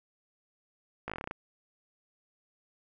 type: slowing click train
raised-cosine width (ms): 0.5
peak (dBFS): -21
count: 10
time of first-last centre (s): 1.08-1.311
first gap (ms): 17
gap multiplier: 1.1
effects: none